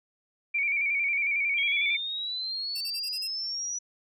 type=tone with vibrato; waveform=sine; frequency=2298 Hz; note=D7; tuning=38 cents flat; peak=-24 dBFS; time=0.54-1.97 s; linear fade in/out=10 ms; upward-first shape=square; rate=11 Hz; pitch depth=49 cents each way
type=exponential sweep; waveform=sine; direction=up; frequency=3227 to 5920 Hz; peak=-30 dBFS; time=1.57-3.79 s; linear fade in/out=10 ms
type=tone bursts; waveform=10% pulse; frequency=2704 Hz; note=E7; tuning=43 cents sharp; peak=-29 dBFS; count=6; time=2.75-3.277 s; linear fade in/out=10 ms; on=62 ms; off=31 ms
effects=none